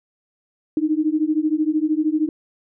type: beating tone pair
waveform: sine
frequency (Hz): 302.9 / 315.9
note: D#4 / D#4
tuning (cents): -46 / +26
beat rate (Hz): 13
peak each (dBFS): -20 / -20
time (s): 0.77-2.29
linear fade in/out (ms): 2
effects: none